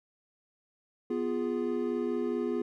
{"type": "chord", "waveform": "triangle", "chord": "F diminished", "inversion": "second", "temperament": "equal with one note detuned", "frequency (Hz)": [246.9, 349.2, 413.9], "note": ["Cb4", "F4", "Ab4"], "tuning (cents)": [0, 0, -6], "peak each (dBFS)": -31, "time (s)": [1.1, 2.62], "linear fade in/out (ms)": 5, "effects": []}